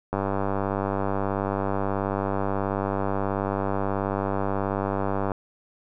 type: click train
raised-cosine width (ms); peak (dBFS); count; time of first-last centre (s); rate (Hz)
1; -12; 512; 0.13-5.318; 98.5
effects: none